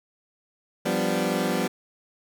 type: chord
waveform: 20% pulse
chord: G dominant seventh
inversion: third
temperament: equal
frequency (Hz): 174.61 / 196 / 246.9 / 293.7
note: F3 / G3 / B3 / D4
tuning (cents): 0 / 0 / 0 / 0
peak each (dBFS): -24 / -23 / -23 / -27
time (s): 0.85-1.68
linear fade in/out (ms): 10
effects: none